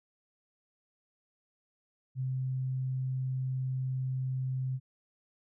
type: tone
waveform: sine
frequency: 130.2 Hz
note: C3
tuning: 8 cents flat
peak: -30 dBFS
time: 2.15-4.8 s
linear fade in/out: 50 ms
effects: none